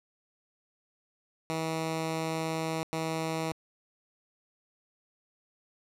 10% pulse tone bursts at uneven times, 161 Hz, E3, 41 cents flat, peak -22 dBFS, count 2, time 1.5-2.83 / 2.93-3.52 s, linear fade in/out 0 ms, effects low-pass 11000 Hz 12 dB/octave

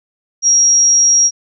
sine tone, 5650 Hz, F8, 19 cents sharp, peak -7 dBFS, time 0.42-1.31 s, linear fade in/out 50 ms, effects none

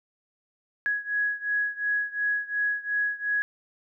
sine beating tone pair, 1669 / 1671.8 Hz, G#6 / G#6, +8 / +11 cents, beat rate 2.8 Hz, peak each -27 / -29 dBFS, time 0.86-3.42 s, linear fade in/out 0 ms, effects none

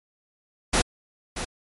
pink noise with echo, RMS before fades -20 dBFS, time 0.73-0.82 s, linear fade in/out 10 ms, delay 630 ms, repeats 1, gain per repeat -10 dB, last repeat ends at 1.45 s, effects MP3 48 kbps

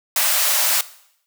white high-pass noise, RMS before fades -18 dBFS, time 0.16-0.81 s, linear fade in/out 2 ms, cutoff 540 Hz, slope 96 dB/octave, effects noise-tail reverb RT60 0.7 s tail -17 dB re dry

